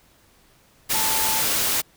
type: tone in noise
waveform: sine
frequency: 880 Hz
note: A5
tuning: in tune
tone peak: -28 dBFS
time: 0.93-1.43 s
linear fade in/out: 20 ms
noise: white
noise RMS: -22 dBFS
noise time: 0.89-1.82 s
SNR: -9 dB
effects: pink hiss -57 dBFS RMS until 1.96 s